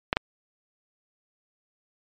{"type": "clicks", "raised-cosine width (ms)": 0.3, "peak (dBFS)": -4, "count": 2, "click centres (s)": [0.129, 0.169], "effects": ["low-pass 4000 Hz 12 dB/octave", "MP3 96 kbps"]}